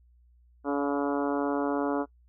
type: harmonic tone with a mistuned harmonic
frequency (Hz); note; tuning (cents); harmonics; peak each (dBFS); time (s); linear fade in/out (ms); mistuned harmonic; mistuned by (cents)
142.5; C#3; +48; 2 / 3 / 4 / 5 / 6 / 7 / 8 / 9 / 10; -28 / -32 / -34 / -36 / -38 / -39 / -40 / -41 / -42; 0.64-2.06; 50; 5; -19
effects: noise-tail reverb RT60 0.1 s tail -23 dB re dry + added 60 Hz sine -57 dBFS peak until 2.28 s